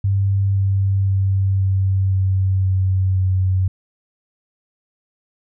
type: tone with pitch steps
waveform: sine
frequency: 98.3 / 97.51 / 96.72 / 95.94 / 95.17 / 94.4 / 93.64 Hz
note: G2 / G2 / G2 / G2 / F#2 / F#2 / F#2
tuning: +5 / -9 / -23 / -37 / +49 / +35 / +21 cents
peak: -14 dBFS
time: 0.04-3.68 s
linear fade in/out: 5 ms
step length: 520 ms
effects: none